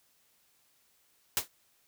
white noise with exponential decay, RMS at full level -24 dBFS, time 1.37-1.48 s, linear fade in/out 1 ms, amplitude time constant 23 ms, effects white hiss -69 dBFS RMS until 1.87 s

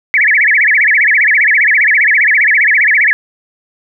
sine tone with vibrato, 1975.5 Hz, B6, in tune, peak -6 dBFS, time 0.14-3.13 s, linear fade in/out 0 ms, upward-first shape sine, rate 15 Hz, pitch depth 280 cents each way, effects none

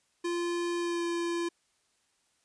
square tone with pitch glide, 345.9 to 341.9 Hz, F4 to F4, -17 to -37 cents, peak -30 dBFS, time 0.24-1.49 s, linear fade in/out 10 ms, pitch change -20 cents, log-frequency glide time 0.79-1.04 s, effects white hiss -72 dBFS RMS until 2.44 s + resampled to 22050 Hz

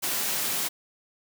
white high-pass noise, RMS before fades -28 dBFS, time 0.02-0.69 s, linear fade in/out 20 ms, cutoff 120 Hz, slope 48 dB/octave, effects none

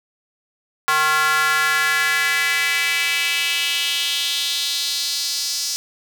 square tone with high-pass filter sweep, 154 Hz, D#3, 17 cents flat, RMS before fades -20 dBFS, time 0.88-5.76 s, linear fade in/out 0 ms, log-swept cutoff 1200 to 5300 Hz, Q 3.1, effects none

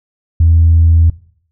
sine tone, 82.41 Hz, E2, in tune, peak -4 dBFS, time 0.4-1.1 s, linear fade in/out 5 ms, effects noise-tail reverb RT60 0.6 s tail -21 dB re dry + tanh soft clip ceiling -1 dBFS

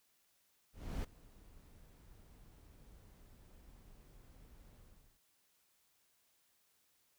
brown noise with ADSR envelope, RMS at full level -37 dBFS, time 0.73-5.21 s, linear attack 310 ms, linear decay 9 ms, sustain -23 dB, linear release 400 ms, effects white hiss -75 dBFS RMS until 7.18 s

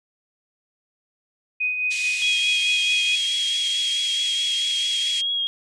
sine tone with tremolo, 2497 Hz, D#7, 6 cents sharp, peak -19 dBFS, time 1.6-3.16 s, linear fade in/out 10 ms, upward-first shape triangle, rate 4.7 Hz, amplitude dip 50%
pink band-pass noise, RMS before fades -31 dBFS, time 1.9-5.22 s, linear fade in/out 20 ms, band 2200 to 8800 Hz, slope 48 dB/octave
sine tone with vibrato, 3286 Hz, G#7, 19 cents flat, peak -21 dBFS, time 2.22-5.47 s, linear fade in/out 0 ms, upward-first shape triangle, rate 4.6 Hz, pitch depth 26 cents each way
effects none

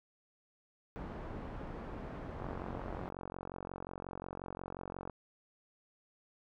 pink low-pass noise, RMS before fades -44 dBFS, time 0.96-3.09 s, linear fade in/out 0 ms, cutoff 1100 Hz, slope 12 dB/octave
click train, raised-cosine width 1 ms, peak -28 dBFS, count 124, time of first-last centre 2.4-5.097 s, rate 45.6 Hz
effects none

